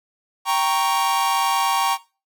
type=chord; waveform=45% pulse; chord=G diminished; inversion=none; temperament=equal; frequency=784 / 932.3 / 1108.7 Hz; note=G5 / Bb5 / Db6; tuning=0 / 0 / 0 cents; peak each=-23 / -22 / -22 dBFS; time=0.45-1.98 s; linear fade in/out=50 ms; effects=noise-tail reverb RT60 0.3 s tail -18 dB re dry